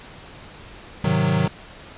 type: chord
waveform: square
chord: Ab dominant seventh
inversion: none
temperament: equal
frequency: 103.83 / 130.81 / 155.56 / 185 Hz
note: Ab2 / C3 / Eb3 / Gb3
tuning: 0 / 0 / 0 / 0 cents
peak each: -27 / -25 / -22 / -23 dBFS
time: 1.04-1.48 s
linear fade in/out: 5 ms
effects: pink hiss -42 dBFS RMS until 1.97 s + resampled to 8000 Hz